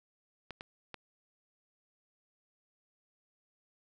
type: clicks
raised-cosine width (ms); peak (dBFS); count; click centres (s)
0.3; -26; 3; 0.507 / 0.609 / 0.943
effects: none